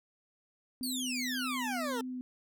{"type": "tone with vibrato", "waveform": "sine", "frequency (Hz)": 253.3, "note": "B3", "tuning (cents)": 44, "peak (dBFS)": -36, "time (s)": [0.81, 2.21], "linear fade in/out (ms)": 0, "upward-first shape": "sine", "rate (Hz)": 1.9, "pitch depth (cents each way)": 19}
{"type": "exponential sweep", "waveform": "20% pulse", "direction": "down", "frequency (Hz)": [4699, 439.1], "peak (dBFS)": -29, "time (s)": [0.83, 2.01], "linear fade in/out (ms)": 2}
{"effects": []}